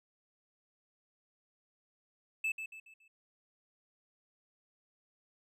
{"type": "tone with echo", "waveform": "triangle", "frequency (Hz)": 2625, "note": "E7", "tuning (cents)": -8, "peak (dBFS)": -29, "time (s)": [2.44, 2.52], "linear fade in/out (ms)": 5, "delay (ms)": 140, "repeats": 4, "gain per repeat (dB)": -8, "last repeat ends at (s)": 3.08, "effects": []}